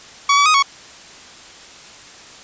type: tone with pitch steps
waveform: sawtooth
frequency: 1130 / 1143 / 1248 / 1113 Hz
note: C#6 / D6 / D#6 / C#6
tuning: +33 / -47 / +5 / +7 cents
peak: -7 dBFS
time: 0.29-0.626 s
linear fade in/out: 5 ms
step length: 84 ms
effects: white hiss -40 dBFS RMS until 2.43 s + resampled to 16000 Hz